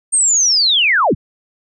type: linear sweep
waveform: sine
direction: down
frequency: 8730 to 49.75 Hz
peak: -10 dBFS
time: 0.12-1.15 s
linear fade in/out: 20 ms
effects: none